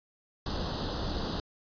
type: noise with comb filter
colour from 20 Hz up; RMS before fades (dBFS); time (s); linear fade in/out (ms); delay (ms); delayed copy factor
pink; -33; 0.46-1.4; 2; 0.22; +0.9
effects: resampled to 11025 Hz